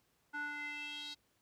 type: tone with band-pass filter sweep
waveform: square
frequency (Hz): 293.7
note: D4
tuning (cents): 0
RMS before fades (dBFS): -43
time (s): 0.33-1.15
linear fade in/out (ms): 20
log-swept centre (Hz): 1300 to 4200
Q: 4.9
effects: pink hiss -75 dBFS RMS until 1.41 s + high-pass 60 Hz 12 dB/octave